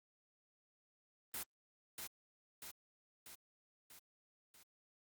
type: noise with echo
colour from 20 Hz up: white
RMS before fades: -43 dBFS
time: 1.34-1.43 s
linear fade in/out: 2 ms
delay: 640 ms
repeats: 5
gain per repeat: -4 dB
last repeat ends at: 4.63 s
effects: Opus 24 kbps